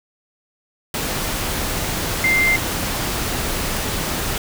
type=tone in noise; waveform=sine; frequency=2093 Hz; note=C7; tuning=in tune; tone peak=-14 dBFS; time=2.24-2.56 s; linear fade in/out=2 ms; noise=pink; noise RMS=-23 dBFS; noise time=0.94-4.38 s; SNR=+6 dB; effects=none